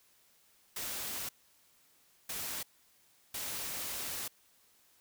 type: noise bursts at uneven times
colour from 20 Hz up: white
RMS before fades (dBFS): -39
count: 3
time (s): 0.76-1.29 / 2.29-2.63 / 3.34-4.28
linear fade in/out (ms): 5
effects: white hiss -67 dBFS RMS until 5 s